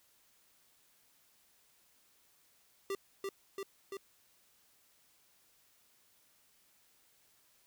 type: tone with echo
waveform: square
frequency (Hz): 392.5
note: G4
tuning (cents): +2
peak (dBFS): -35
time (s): 2.9-2.95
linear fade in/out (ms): 2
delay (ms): 340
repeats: 3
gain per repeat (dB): -2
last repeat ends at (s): 3.97
effects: white hiss -69 dBFS RMS until 7.66 s